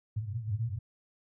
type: band-pass noise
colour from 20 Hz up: pink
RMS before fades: -34 dBFS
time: 0.16-0.79 s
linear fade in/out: 10 ms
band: 100 to 120 Hz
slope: 96 dB/octave
effects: none